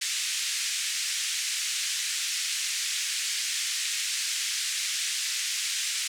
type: band-pass noise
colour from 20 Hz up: white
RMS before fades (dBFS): -30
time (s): 0.01-6.08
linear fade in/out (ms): 10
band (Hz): 1900 to 8100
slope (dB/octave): 24
effects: none